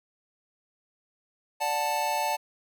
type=chord; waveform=square; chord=D major; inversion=none; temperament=just; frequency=587.3 / 734.2 / 881 Hz; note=D5 / F#5 / A5; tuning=0 / -14 / +2 cents; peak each=-34 / -33 / -28 dBFS; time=1.6-2.37 s; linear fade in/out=20 ms; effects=none